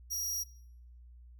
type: tone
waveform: sawtooth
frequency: 5690 Hz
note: F8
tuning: 31 cents sharp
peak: -31 dBFS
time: 0.1-0.44 s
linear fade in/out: 20 ms
effects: noise-tail reverb RT60 0.7 s tail -21 dB re dry + added 60 Hz sine -51 dBFS peak until 1.39 s